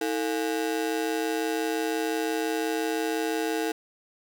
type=ring-modulated tone; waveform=35% pulse; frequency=384 Hz; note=G4; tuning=36 cents flat; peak=-21 dBFS; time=0.01-3.72 s; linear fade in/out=5 ms; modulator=62.9 Hz; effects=none